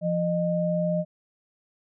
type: tone pair together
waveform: sine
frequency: 172.2 / 613.7 Hz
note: F3 / D#5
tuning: -24 / -24 cents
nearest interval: octave + minor seventh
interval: 2200 cents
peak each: -25 dBFS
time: 0.01-1.05 s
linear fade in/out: 50 ms
effects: none